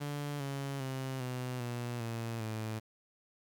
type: tone with pitch steps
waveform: sawtooth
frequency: 145 / 138.45 / 132.2 / 126.23 / 120.53 / 115.09 / 109.89 Hz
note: D3 / C#3 / C3 / B2 / B2 / A#2 / A2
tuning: -22 / -2 / +18 / +38 / -42 / -22 / -2 cents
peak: -32 dBFS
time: 0-2.8 s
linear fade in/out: 20 ms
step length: 400 ms
effects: 10-bit